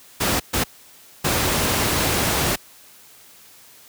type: noise bursts at uneven times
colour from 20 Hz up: pink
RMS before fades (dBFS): -20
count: 3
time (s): 0.2-0.4 / 0.53-0.64 / 1.24-2.56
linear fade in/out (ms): 10
effects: white hiss -48 dBFS RMS until 3.88 s + high-pass 60 Hz 12 dB/octave